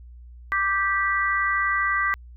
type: chord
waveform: sine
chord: G major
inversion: second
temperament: just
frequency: 1176 / 1568 / 1960 Hz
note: D6 / G6 / B6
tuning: +2 / 0 / -14 cents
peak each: -24 / -26 / -24 dBFS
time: 0.52-2.14 s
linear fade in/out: 0 ms
effects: added 60 Hz sine -41 dBFS peak until 2.36 s